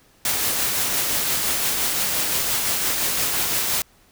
white noise with tremolo, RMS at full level -21 dBFS, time 0.25-3.82 s, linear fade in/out 2 ms, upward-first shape triangle, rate 5.8 Hz, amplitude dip 30%, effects pink hiss -56 dBFS RMS until 4.11 s

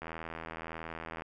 click train, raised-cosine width 0.5 ms, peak -25 dBFS, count 99, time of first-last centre 0.02-1.221 s, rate 81.6 Hz, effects none

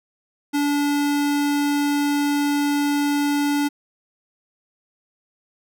square tone, 288.6 Hz, D4, 30 cents flat, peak -19 dBFS, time 0.53-3.69 s, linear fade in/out 20 ms, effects none

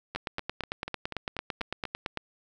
two click trains, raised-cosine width 0.3 ms, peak -19 / -15 dBFS, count 8 / 19, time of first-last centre 0.15-1.853 / 0.16-2.173 s, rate 4.11 / 8.94 Hz, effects none

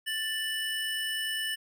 square tone pair together, 1766.1 / 2960 Hz, A6 / F#7, +6 / 0 cents, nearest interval major sixth, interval 894 cents, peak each -34 / -33 dBFS, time 0.06-1.56 s, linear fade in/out 20 ms, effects none

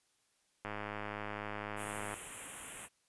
click train, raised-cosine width 0.5 ms, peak -25 dBFS, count 156, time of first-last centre 0.65-2.14 s, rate 104 Hz
white band-stop noise, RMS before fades -44 dBFS, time 1.76-2.89 s, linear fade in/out 50 ms, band 3100 to 7600 Hz, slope 48 dB/octave
effects white hiss -75 dBFS RMS until 3.08 s + resampled to 24000 Hz

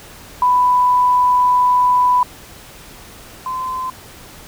sine tone pair in turn, 993 / 1028.9 Hz, B5 / C6, +9 / -29 cents, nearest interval minor second, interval 62 cents, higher second, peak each -10 / -20 dBFS, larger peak first, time 0.42-2.23 / 3.46-3.9 s, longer first, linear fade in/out 2 ms, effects pink hiss -39 dBFS RMS until 4.47 s

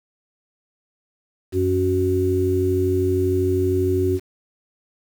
harmonic tone, 92.7 Hz, F#2, 4 cents sharp, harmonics 1 / 3 / 4, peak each -22 / -25 / -19 dBFS, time 1.52-4.2 s, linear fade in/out 50 ms, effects 7-bit

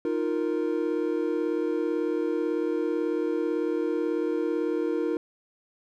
triangle chord, Eb suspended second, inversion none, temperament equal, 311.1 / 349.2 / 466.2 Hz, Eb4 / F4 / Bb4, 0 / 0 / 0 cents, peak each -27 dBFS, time 0.05-5.17 s, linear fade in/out 2 ms, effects none

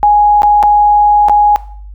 sine tone with dropouts, 830.6 Hz, G#5, in tune, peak -4 dBFS, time 0.03-1.56 s, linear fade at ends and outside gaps 0 ms, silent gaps 0.42-0.432 / 0.628-0.635 / 1.285-1.296 s, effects noise-tail reverb RT60 0.5 s tail -17 dB re dry + added 50 Hz sine -27 dBFS peak until 1.94 s

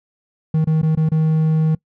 triangle tone with dropouts, 157.8 Hz, D#3, 25 cents sharp, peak -11 dBFS, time 0.54-1.75 s, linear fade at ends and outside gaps 5 ms, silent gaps 0.645-0.671 / 0.817-0.829 / 0.952-0.972 / 1.09-1.117 s, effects noise-tail reverb RT60 0.1 s tail -23 dB re dry

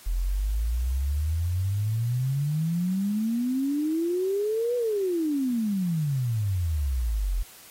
sine exponential two-way sweep, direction up then down, 41 to 494 to 41 Hz, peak -23 dBFS, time 0.06-7.43 s, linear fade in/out 10 ms, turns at 4.76 s, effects white hiss -49 dBFS RMS until 7.7 s + AAC 48 kbps

